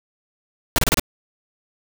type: noise bursts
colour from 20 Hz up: pink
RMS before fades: -17 dBFS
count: 5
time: 0.76-0.996 s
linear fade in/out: 0 ms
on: 24 ms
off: 29 ms
effects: none